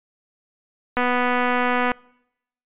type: click train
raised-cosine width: 0.5 ms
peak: -7 dBFS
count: 235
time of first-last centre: 0.97-1.917 s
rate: 247 Hz
effects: noise-tail reverb RT60 0.8 s tail -25 dB re dry + resampled to 8000 Hz